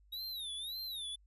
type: tone with vibrato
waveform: square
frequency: 3772 Hz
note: A#7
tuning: 20 cents sharp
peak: -40 dBFS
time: 0.12-1.16 s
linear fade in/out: 10 ms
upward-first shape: sine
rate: 1.8 Hz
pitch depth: 170 cents each way
effects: added 50 Hz sine -62 dBFS peak until 1.26 s + resampled to 32000 Hz